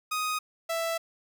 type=tone pair in turn; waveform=sawtooth; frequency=1249 / 661.6 Hz; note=D#6 / E5; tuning=+6 / +6 cents; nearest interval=major seventh; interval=1100 cents; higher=first; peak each=-24 dBFS; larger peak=neither; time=0.11-0.39 / 0.69-0.98 s; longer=second; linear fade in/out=10 ms; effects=none